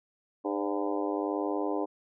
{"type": "harmonic tone with a mistuned harmonic", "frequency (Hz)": 101.2, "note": "G#2", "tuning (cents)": -44, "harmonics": [3, 4, 5, 6, 7, 8, 9, 10], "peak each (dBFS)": [-32, -34, -36, -38, -39, -40, -41, -42], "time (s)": [0.44, 1.86], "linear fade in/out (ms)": 20, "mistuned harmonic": 6, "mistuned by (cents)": -55, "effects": []}